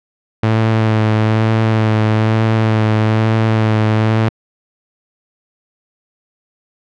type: tone with vibrato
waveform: sawtooth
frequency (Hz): 109.9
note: A2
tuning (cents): -2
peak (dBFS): -7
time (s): 0.43-4.29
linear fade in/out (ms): 5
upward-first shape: sine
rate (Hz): 1.1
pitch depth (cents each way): 23
effects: low-pass 3000 Hz 12 dB/octave